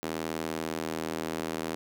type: tone with high-pass filter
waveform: square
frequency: 40.25 Hz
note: E1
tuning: 41 cents flat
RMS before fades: -34 dBFS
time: 0.03-1.75 s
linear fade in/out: 0 ms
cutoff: 300 Hz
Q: 1.2
effects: none